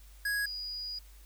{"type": "tone pair in turn", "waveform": ["square", "sine"], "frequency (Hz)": [1661.2, 4901], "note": ["G#6", "D#8"], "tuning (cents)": [0, -27], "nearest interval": "octave + perfect fifth", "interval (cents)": 1873, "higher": "second", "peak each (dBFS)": [-30, -36], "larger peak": "first", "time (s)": [[0.25, 0.46], [0.46, 0.99]], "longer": "second", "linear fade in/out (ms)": 5, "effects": ["added 50 Hz sine -51 dBFS peak until 1.25 s", "white hiss -61 dBFS RMS until 1.25 s"]}